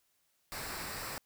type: noise with comb filter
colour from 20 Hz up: pink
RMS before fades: -41 dBFS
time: 0.52-1.18 s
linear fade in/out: 0 ms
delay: 0.31 ms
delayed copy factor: -0.55
effects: white hiss -75 dBFS RMS until 1.25 s